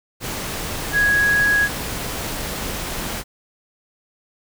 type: tone in noise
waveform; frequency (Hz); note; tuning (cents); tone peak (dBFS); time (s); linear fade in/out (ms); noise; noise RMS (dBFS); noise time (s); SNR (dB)
sine; 1661.2; G#6; 0; -14; 0.92-1.69; 50; pink; -27; 0.2-3.24; +10
effects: none